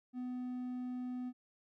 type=tone; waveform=triangle; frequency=250 Hz; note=B3; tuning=21 cents sharp; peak=-36 dBFS; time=0.13-1.33 s; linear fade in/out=50 ms; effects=none